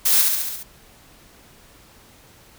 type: noise with echo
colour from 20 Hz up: blue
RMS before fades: -17 dBFS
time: 0.05-0.22 s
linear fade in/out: 10 ms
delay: 69 ms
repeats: 6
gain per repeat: -3 dB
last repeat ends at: 0.634 s
effects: pink hiss -50 dBFS RMS until 2.58 s